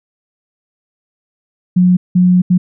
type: tone bursts at uneven times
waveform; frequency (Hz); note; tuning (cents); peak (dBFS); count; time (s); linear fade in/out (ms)
sine; 180.6; F#3; -42; -6; 3; 1.76-1.97 / 2.15-2.42 / 2.5-2.58; 10
effects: none